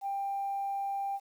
sine tone, 792 Hz, G5, 18 cents sharp, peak -30 dBFS, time 0.01-1.2 s, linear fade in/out 50 ms, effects tanh soft clip ceiling -26 dBFS + 10-bit

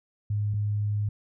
sine tone pair in turn, 104 / 104 Hz, G#2 / G#2, +3 / +3 cents, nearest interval unison, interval 0 cents, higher neither, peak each -24 / -24 dBFS, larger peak neither, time 0.3-0.54 / 0.54-1.09 s, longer second, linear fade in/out 5 ms, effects none

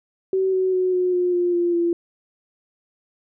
sine tone with pitch steps, 380.1 / 374.4 / 368.9 / 363.4 / 357.9 / 352.6 / 347.3 / 342.2 Hz, F#4 / F#4 / F#4 / F#4 / F4 / F4 / F4 / F4, +47 / +20 / -5 / -31 / +42 / +17 / -10 / -35 cents, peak -17 dBFS, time 0.33-1.93 s, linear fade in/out 2 ms, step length 200 ms, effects none

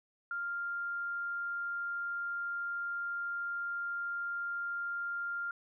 sine tone, 1396.9 Hz, F6, in tune, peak -34 dBFS, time 0.31-5.51 s, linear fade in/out 2 ms, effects none

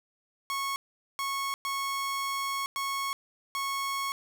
sawtooth tone bursts at uneven times, 1100 Hz, C#6, 14 cents flat, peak -26 dBFS, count 5, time 0.5-0.76 / 1.19-1.54 / 1.65-2.66 / 2.76-3.13 / 3.55-4.12 s, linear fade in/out 0 ms, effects none

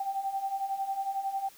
sine beating tone pair, 774 / 785 Hz, G5 / G5, -22 / +2 cents, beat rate 11 Hz, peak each -36 / -31 dBFS, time 0-1.49 s, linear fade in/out 5 ms, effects white hiss -55 dBFS RMS until 1.57 s

